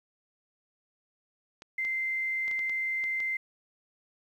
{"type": "clicks", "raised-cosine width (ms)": 0.2, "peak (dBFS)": -28, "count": 8, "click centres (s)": [1.621, 1.85, 2.48, 2.513, 2.592, 2.696, 3.04, 3.203]}
{"type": "tone", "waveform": "sine", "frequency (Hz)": 2082, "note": "C7", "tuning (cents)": -9, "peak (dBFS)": -28, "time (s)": [1.78, 3.37], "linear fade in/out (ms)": 5}
{"effects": ["10-bit"]}